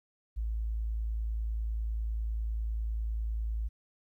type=tone; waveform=sine; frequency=55 Hz; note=A1; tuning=in tune; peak=-30 dBFS; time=0.36-3.69 s; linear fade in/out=20 ms; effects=12-bit